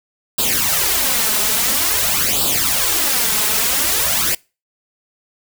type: noise with flanger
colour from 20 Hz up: white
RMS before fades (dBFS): -17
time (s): 0.38-4.35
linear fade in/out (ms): 5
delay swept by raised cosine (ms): 0.24 to 4.74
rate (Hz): 0.49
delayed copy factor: +0.75
effects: noise-tail reverb RT60 0.3 s tail -25 dB re dry